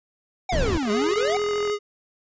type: exponential two-way sweep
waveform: square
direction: down then up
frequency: 784 to 202.5 to 784 Hz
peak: -24 dBFS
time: 0.49-1.37 s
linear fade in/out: 5 ms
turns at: 0.91 s
type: noise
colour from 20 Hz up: brown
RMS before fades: -24 dBFS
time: 0.52-0.78 s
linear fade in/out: 5 ms
type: click train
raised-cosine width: 0.5 ms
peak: -21 dBFS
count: 38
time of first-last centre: 0.83-1.699 s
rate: 42.6 Hz
type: tone with vibrato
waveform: square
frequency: 415.3 Hz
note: G#4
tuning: in tune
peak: -23 dBFS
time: 0.86-1.79 s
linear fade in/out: 50 ms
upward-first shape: sine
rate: 13 Hz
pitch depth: 18 cents each way
effects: resampled to 16000 Hz